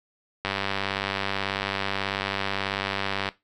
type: click train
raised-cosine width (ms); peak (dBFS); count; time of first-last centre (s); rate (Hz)
0.3; -10; 280; 0.45-3.288; 98.3
effects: noise-tail reverb RT60 0.2 s tail -17 dB re dry